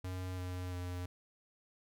square tone with pitch steps, 92 / 90.73 / 89.48 Hz, F#2 / F#2 / F2, -9 / -33 / +43 cents, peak -39 dBFS, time 0.04-1.06 s, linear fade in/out 5 ms, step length 340 ms, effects none

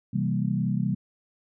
sine chord, C dominant seventh, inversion none, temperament equal, 130.81 / 164.81 / 196 / 233.1 Hz, C3 / E3 / G3 / Bb3, 0 / 0 / 0 / 0 cents, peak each -28 / -29 / -27 / -32 dBFS, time 0.13-0.95 s, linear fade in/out 10 ms, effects none

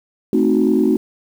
sine chord, A diminished seventh, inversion none, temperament equal, 220 / 261.6 / 311.1 / 370 Hz, A3 / C4 / Eb4 / Gb4, 0 / 0 / 0 / 0 cents, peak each -17 dBFS, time 0.33-0.97 s, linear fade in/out 2 ms, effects tanh soft clip ceiling -4 dBFS + 7-bit

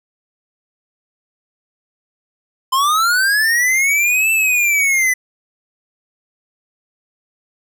square linear two-way sweep, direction up then down, 1026 to 2664 to 1988 Hz, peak -13 dBFS, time 2.72-5.14 s, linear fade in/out 10 ms, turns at 4.31 s, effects none

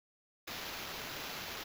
blue noise with sample-and-hold, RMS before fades -43 dBFS, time 0.47-1.64 s, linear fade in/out 10 ms, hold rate 8820 Hz, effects none

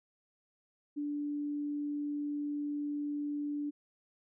sine tone, 292 Hz, D4, 10 cents flat, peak -33 dBFS, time 0.96-3.71 s, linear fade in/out 20 ms, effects none

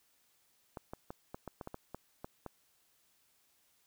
clicks, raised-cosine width 1 ms, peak -28 dBFS, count 11, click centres 0.772 / 0.935 / 1.105 / 1.345 / 1.477 / 1.612 / 1.674 / 1.744 / 1.946 / 2.245 / 2.463 s, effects white hiss -72 dBFS RMS until 3.86 s

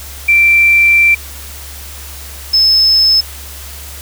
sine tone pair in turn, 2349 / 5216 Hz, D7 / E8, 0 / -19 cents, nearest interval octave + major second, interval 1381 cents, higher second, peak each -5 / -6 dBFS, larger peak first, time 0.28-1.15 / 2.53-3.21 s, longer first, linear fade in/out 10 ms, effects added 70 Hz sine -30 dBFS peak until 4.01 s + white hiss -31 dBFS RMS until 4.01 s

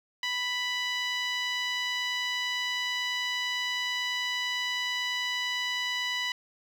10% pulse tone with band-pass filter, 989 Hz, B5, 2 cents sharp, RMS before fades -31 dBFS, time 0.23-6.32 s, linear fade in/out 2 ms, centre 2300 Hz, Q 1.2, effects 9-bit

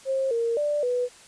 sine tone with pitch steps, 534 / 464.1 / 589 / 493.2 Hz, C5 / A#4 / D5 / B4, +35 / -8 / +5 / -2 cents, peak -22 dBFS, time 0.05-1.09 s, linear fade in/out 50 ms, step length 260 ms, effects white hiss -50 dBFS RMS until 1.27 s + resampled to 22050 Hz

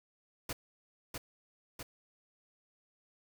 pink noise with echo, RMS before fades -38 dBFS, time 0.49-0.53 s, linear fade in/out 5 ms, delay 650 ms, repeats 2, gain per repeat -3 dB, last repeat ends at 1.83 s, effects none

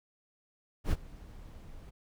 brown noise with ADSR envelope, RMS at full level -26 dBFS, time 0.84-1.91 s, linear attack 78 ms, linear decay 40 ms, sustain -22 dB, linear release 19 ms, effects none

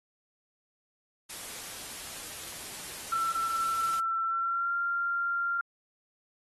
white noise, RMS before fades -41 dBFS, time 1.29-4 s, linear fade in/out 10 ms
sine tone with pitch glide, 1342 to 1387.7 Hz, E6 to F6, +31 to -11 cents, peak -27 dBFS, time 3.12-5.61 s, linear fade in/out 2 ms, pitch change +58 cents, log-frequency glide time 4.27-4.74 s
effects AAC 32 kbps

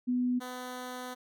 sine / 10% pulse tone pair in turn, 248.2 / 251.2 Hz, B3 / B3, +9 / +30 cents, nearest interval unison, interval 21 cents, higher second, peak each -26 / -30 dBFS, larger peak first, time 0.07-0.4 / 0.4-1.15 s, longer second, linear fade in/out 20 ms, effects none

